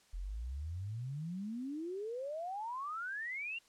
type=exponential sweep; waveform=sine; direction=up; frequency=41.2 to 2829 Hz; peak=-38 dBFS; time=0.13-3.59 s; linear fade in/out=10 ms; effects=white hiss -67 dBFS RMS until 3.68 s + low-pass 8000 Hz 12 dB/octave